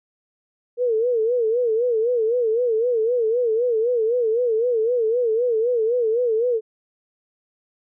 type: tone with vibrato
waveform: sine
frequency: 466.2 Hz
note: A#4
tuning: in tune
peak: -17 dBFS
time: 0.77-6.61 s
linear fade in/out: 50 ms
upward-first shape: sine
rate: 3.9 Hz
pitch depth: 120 cents each way
effects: none